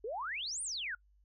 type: exponential two-way sweep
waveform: sine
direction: up then down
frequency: 401.8 to 9610 to 1381 Hz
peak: -36 dBFS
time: 0.04-0.95 s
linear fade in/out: 5 ms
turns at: 0.62 s
effects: noise-tail reverb RT60 0.1 s tail -25 dB re dry + added 50 Hz sine -64 dBFS peak until 1.24 s